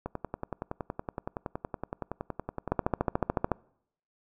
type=two click trains; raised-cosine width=1 ms; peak=-19 / -11 dBFS; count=29 / 12; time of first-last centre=0.06-2.677 / 2.72-3.517 s; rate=10.7 / 13.8 Hz; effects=noise-tail reverb RT60 0.7 s tail -25 dB re dry